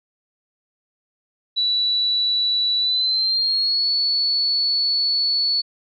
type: tone with pitch glide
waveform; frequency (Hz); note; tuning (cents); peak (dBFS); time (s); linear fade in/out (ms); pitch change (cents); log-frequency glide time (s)
sine; 3944 to 4427; B7 to C#8; -3 to -3; -17; 1.56-5.62; 20; +200; 2.79-3.9
effects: none